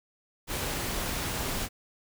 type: noise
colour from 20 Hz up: pink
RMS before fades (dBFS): -32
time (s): 0.47-1.69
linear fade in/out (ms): 50
effects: none